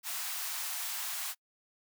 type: high-pass noise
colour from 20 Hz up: white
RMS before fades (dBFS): -37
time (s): 0.03-1.35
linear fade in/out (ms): 50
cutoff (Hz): 690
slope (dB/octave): 48
effects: noise-tail reverb RT60 0.1 s tail -26 dB re dry